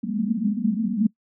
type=band-pass noise; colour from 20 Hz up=white; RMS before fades=-23 dBFS; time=0.03-1.07 s; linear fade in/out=10 ms; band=200 to 230 Hz; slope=96 dB/octave; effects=noise-tail reverb RT60 0.1 s tail -23 dB re dry